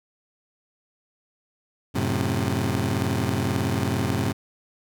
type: chord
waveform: 20% pulse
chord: F# diminished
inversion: none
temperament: just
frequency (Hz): 92.5 / 111 / 133.2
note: F#2 / A2 / C3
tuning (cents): 0 / +16 / +31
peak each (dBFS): -22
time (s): 1.94-4.33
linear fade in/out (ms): 20
effects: none